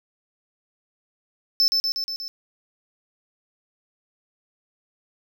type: tone with echo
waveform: triangle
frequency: 5274 Hz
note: E8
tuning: in tune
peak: -14 dBFS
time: 1.6-1.68 s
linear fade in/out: 0 ms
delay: 120 ms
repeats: 5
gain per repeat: -3 dB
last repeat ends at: 2.28 s
effects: none